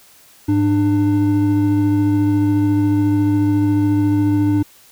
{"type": "tone pair together", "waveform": "triangle", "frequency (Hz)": [104.1, 298.2], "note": ["G#2", "D4"], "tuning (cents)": [5, 27], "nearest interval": "octave + tritone", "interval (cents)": 1822, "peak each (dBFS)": [-16, -12], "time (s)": [0.48, 4.63], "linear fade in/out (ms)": 10, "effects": ["white hiss -48 dBFS RMS until 4.91 s"]}